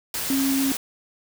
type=tone in noise; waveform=sine; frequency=270.9 Hz; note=C#4; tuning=40 cents flat; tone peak=-20 dBFS; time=0.3-0.72 s; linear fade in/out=2 ms; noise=white; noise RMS=-28 dBFS; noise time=0.14-0.77 s; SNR=+5 dB; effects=none

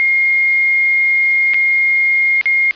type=tone with dropouts; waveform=sine; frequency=2135 Hz; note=C7; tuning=34 cents sharp; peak=-10 dBFS; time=0-2.71 s; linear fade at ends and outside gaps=0 ms; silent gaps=1.536-1.543 / 2.412-2.457 s; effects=white hiss -38 dBFS RMS until 2.75 s + resampled to 11025 Hz

